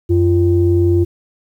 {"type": "tone pair together", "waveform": "sine", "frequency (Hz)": [91.2, 344.3], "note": ["F#2", "F4"], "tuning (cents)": [-24, -25], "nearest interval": "octave + major seventh", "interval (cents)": 2299, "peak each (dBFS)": -12, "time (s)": [0.09, 1.05], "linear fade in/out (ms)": 20, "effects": ["tanh soft clip ceiling -2 dBFS", "8-bit"]}